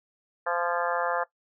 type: harmonic tone with a mistuned harmonic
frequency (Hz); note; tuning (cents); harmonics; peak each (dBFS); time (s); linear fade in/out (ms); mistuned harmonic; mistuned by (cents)
173; F3; -16; 3 / 4 / 5 / 6 / 7 / 8 / 9 / 10; -31 / -32 / -33 / -34 / -34 / -35 / -36 / -36; 0.46-1.24; 10; 9; +52
effects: noise-tail reverb RT60 0.1 s tail -18 dB re dry